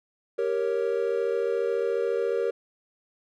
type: chord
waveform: triangle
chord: G diminished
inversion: none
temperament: equal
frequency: 392 / 466.2 / 554.4 Hz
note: G4 / Bb4 / Db5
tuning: 0 / 0 / 0 cents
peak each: -27 / -24 / -29 dBFS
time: 0.38-2.51 s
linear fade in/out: 10 ms
effects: none